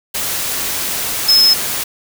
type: tone in noise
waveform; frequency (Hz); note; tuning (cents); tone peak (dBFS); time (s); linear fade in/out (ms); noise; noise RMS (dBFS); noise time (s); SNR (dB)
sine; 5180; E8; -31; -7; 1.28-1.54; 10; white; -20; 0.14-1.84; +10
effects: none

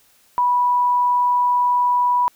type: tone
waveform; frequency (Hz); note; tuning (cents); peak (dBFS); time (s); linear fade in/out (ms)
sine; 981; B5; -12; -14; 0.38-2.28; 0
effects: white hiss -56 dBFS RMS until 2.35 s

